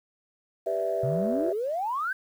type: chord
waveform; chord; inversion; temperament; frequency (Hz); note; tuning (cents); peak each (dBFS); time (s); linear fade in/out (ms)
sine; E minor seventh; first; equal; 392 / 493.9 / 587.3 / 659.3; G4 / B4 / D5 / E5; 0 / 0 / 0 / 0; -32 / -32 / -33 / -27; 0.66-1.53; 10
type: exponential sweep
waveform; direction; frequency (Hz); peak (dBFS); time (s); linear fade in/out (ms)
sine; up; 124.1 to 1606; -26; 1.03-2.13; 5
effects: tanh soft clip ceiling -16 dBFS + 9-bit